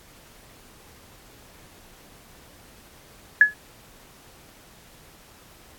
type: tone with exponential decay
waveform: sine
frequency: 1697 Hz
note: G#6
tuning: 37 cents sharp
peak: -6 dBFS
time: 3.41-3.54 s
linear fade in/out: 2 ms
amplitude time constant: 28 ms
effects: pink hiss -51 dBFS RMS until 5.78 s + AAC 64 kbps